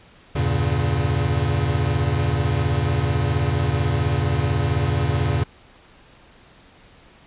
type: chord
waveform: square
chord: E diminished seventh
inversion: none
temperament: equal with one note detuned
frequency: 82.41 / 98 / 116.54 / 140.77 Hz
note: E2 / G2 / Bb2 / Db3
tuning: 0 / 0 / 0 / +27 cents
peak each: -25 / -26 / -25 / -24 dBFS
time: 0.35-5.44 s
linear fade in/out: 10 ms
effects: pink hiss -50 dBFS RMS until 7.26 s + resampled to 8000 Hz